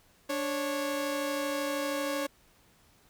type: tone pair together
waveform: sawtooth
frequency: 291.4 / 550 Hz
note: D4 / C#5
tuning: -13 / -14 cents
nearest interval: major seventh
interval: 1099 cents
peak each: -30 / -28 dBFS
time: 0.29-2.27 s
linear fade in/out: 10 ms
effects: pink hiss -63 dBFS RMS until 3.09 s